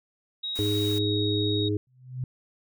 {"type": "tone with pitch glide", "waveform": "sine", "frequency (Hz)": [3798, 3772], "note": ["A#7", "A#7"], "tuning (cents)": [32, 20], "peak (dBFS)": -29, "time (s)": [0.43, 1.69], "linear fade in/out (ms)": 10, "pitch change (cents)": -12, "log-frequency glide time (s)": [0.79, 1.2]}
{"type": "noise", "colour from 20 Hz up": "white", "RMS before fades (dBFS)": -41, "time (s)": [0.55, 0.99], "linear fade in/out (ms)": 10}
{"type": "harmonic tone", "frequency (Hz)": 103.83, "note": "G#2", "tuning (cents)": 0, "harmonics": [1, 3, 4], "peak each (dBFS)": [-27, -28, -29], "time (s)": [0.59, 1.77], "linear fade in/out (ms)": 0}
{"type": "tone with exponential growth", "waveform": "sine", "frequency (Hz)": 127.6, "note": "C3", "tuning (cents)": -43, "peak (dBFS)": -25, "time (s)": [1.87, 2.24], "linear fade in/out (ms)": 2, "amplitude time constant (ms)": 79}
{"effects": []}